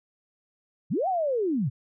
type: linear two-way sweep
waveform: sine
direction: up then down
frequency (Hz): 106 to 784 to 106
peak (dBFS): -23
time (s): 0.9-1.7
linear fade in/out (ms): 20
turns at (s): 1.08
effects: none